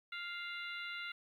harmonic tone with a mistuned harmonic, 698.5 Hz, F5, in tune, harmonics 2 / 3 / 4 / 5 / 6, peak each -45 / -45 / -48 / -53 / -52 dBFS, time 0.12-1.12 s, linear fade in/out 5 ms, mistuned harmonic 6, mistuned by -93 cents, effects 12-bit

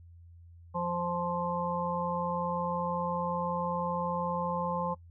harmonic tone, 174.61 Hz, F3, in tune, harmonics 1 / 3 / 5 / 6, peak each -35 / -35 / -35 / -35 dBFS, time 0.74-4.95 s, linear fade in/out 20 ms, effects noise-tail reverb RT60 0.1 s tail -21 dB re dry + added 85 Hz sine -50 dBFS peak until 5.1 s

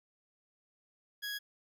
20% pulse tone, 1661.2 Hz, G#6, in tune, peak -32 dBFS, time 1.22-1.39 s, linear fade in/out 20 ms, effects none

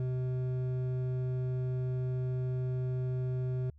sine tone with hard clipping, 127.6 Hz, C3, 43 cents flat, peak -32 dBFS, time 0-3.7 s, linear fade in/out 2 ms, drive 8 dB, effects added 73 Hz sine -54 dBFS peak until 3.78 s

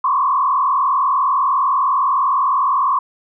sine tone with frequency modulation, 1083 Hz, C#6, 41 cents flat, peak -13 dBFS, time 0.04-2.99 s, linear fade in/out 5 ms, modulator 39.9 Hz, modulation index 2, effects none

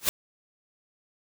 white noise with exponential growth, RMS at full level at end -18 dBFS, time 0-0.09 s, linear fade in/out 0 ms, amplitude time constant 19 ms, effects none

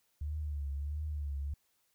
sine tone with vibrato, 73 Hz, D2, 10 cents flat, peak -34 dBFS, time 0.21-1.54 s, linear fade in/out 5 ms, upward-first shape triangle, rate 1.5 Hz, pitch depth 94 cents each way, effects white hiss -75 dBFS RMS until 1.94 s

